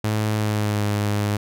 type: tone with pitch glide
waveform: sawtooth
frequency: 107.4 to 103.56 Hz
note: A2 to G#2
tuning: -41 to -4 cents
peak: -16 dBFS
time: 0.04-1.37 s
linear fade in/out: 5 ms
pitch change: -63 cents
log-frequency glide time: 0.33-0.85 s
effects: none